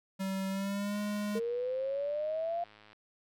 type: tone with pitch glide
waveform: square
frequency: 192.2 to 207.2 Hz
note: G3 to G#3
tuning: -34 to -4 cents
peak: -33 dBFS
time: 0.19-1.4 s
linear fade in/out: 20 ms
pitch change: +130 cents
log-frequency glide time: 0.49-0.99 s
type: click train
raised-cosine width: 0.3 ms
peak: -40 dBFS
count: 212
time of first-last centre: 0.94-2.931 s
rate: 106 Hz
type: exponential sweep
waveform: sine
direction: up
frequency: 453.2 to 698.5 Hz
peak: -31 dBFS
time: 1.35-2.64 s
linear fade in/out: 5 ms
effects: none